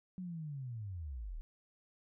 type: linear sweep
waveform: sine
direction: down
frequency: 187.8 to 31.86 Hz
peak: -40 dBFS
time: 0.18-1.41 s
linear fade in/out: 0 ms
effects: none